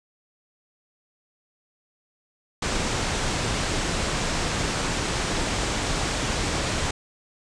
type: low-pass noise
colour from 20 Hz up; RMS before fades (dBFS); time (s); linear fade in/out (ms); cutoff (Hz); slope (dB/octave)
pink; -26; 2.62-6.91; 5; 8600; 48
effects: none